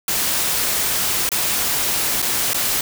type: noise with dropouts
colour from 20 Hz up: white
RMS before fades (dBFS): -20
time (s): 0.08-2.81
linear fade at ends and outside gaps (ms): 2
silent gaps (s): 1.291-1.317 / 2.219-2.225 / 2.534-2.544
effects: none